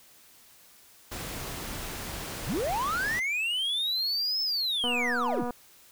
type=noise; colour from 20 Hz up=pink; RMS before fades=-37 dBFS; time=1.11-3.2 s; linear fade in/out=10 ms
type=linear two-way sweep; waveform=triangle; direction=up then down; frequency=41.2 to 5274 to 41.2 Hz; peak=-25 dBFS; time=2.45-5.45 s; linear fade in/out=50 ms; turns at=4.42 s
type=click train; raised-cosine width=1 ms; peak=-21 dBFS; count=163; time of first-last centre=4.84-5.507 s; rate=243 Hz
effects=white hiss -56 dBFS RMS until 5.91 s